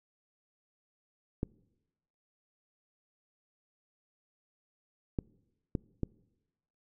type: clicks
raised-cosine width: 3 ms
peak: -18 dBFS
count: 4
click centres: 1.431 / 5.188 / 5.752 / 6.033 s
effects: noise-tail reverb RT60 1.0 s tail -24 dB re dry